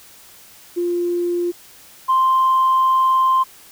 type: tone pair in turn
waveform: sine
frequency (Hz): 349.2 / 1046.4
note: F4 / C6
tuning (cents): 0 / 0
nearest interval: octave + perfect fifth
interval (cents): 1900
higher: second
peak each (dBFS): -17 / -11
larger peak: second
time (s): 0.76-1.52 / 2.08-3.44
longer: second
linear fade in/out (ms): 20
effects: tanh soft clip ceiling -9 dBFS + white hiss -45 dBFS RMS until 3.71 s